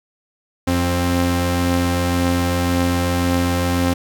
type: tone pair together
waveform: sawtooth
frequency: 87.31 / 263.8 Hz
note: F2 / C4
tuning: 0 / +14 cents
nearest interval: octave + perfect fifth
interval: 1914 cents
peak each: -15 dBFS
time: 0.67-3.94 s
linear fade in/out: 10 ms
effects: none